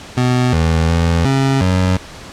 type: tone with pitch steps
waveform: 25% pulse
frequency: 125.1 / 81.3 / 83.7 / 135.3 / 92.4 Hz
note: B2 / E2 / E2 / C#3 / F#2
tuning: +23 / -23 / +27 / -42 / -2 cents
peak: -8 dBFS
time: 0.17-1.97 s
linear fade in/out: 5 ms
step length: 360 ms
effects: pink hiss -34 dBFS RMS until 2.32 s + low-pass 7000 Hz 12 dB/octave